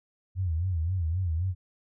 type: tone with vibrato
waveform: sine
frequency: 86.6 Hz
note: F2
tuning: 14 cents flat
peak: -25 dBFS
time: 0.35-1.55 s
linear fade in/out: 50 ms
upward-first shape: sine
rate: 3.8 Hz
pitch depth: 160 cents each way
effects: none